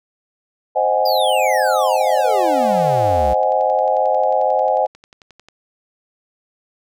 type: chord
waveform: sine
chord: Ab dominant seventh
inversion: first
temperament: equal with one note detuned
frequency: 523.3 / 622.3 / 744.3 / 830.6 Hz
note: C5 / Eb5 / Gb5 / Ab5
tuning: 0 / 0 / +10 / 0 cents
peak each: -19 dBFS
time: 0.75-4.87 s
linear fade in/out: 20 ms
type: exponential sweep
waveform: square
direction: down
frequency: 5000 to 61.74 Hz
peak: -22 dBFS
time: 1.05-3.34 s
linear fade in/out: 10 ms
type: click train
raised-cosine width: 0.2 ms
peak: -26 dBFS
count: 35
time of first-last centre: 2.45-5.486 s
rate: 11.2 Hz
effects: none